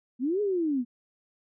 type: linear two-way sweep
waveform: sine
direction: up then down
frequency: 229.8 to 424.6 to 231 Hz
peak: -24 dBFS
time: 0.19-0.85 s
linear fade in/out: 50 ms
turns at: 0.41 s
effects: none